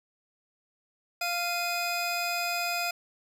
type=tone pair together; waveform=25% pulse; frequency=696.2 / 2489 Hz; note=F5 / D#7; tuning=-6 / 0 cents; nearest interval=octave + minor seventh; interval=2206 cents; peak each=-27 dBFS; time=1.21-2.91 s; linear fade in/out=5 ms; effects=none